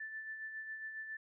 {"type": "tone with tremolo", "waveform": "sine", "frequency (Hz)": 1760, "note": "A6", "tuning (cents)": 0, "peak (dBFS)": -40, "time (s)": [0, 1.17], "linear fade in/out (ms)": 5, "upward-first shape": "sine", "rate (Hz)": 7.3, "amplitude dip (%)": 45, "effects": []}